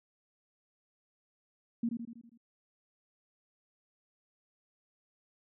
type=tone with echo; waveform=sine; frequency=233.1 Hz; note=A#3; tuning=in tune; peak=-28 dBFS; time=1.83-1.89 s; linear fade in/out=5 ms; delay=81 ms; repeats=6; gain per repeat=-5 dB; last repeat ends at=2.376 s; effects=none